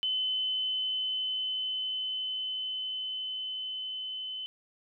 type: tone with level ramp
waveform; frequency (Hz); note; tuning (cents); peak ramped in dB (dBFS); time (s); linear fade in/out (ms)
sine; 3037; F#7; +44; -27 to -35; 0.03-4.46; 0
effects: none